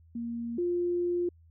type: tone pair in turn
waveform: sine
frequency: 234.2 / 350.9 Hz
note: A#3 / F4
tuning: +8 / +8 cents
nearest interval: perfect fifth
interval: 700 cents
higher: second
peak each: -32 / -26 dBFS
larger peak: second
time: 0.15-0.58 / 0.58-1.29 s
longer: second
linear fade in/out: 5 ms
effects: added 82 Hz sine -55 dBFS peak until 1.5 s